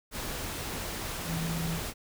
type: tone in noise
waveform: sine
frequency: 164.81 Hz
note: E3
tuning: in tune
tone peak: -31 dBFS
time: 1.25-1.81 s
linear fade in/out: 50 ms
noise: pink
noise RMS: -36 dBFS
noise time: 0.11-1.94 s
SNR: +2 dB
effects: none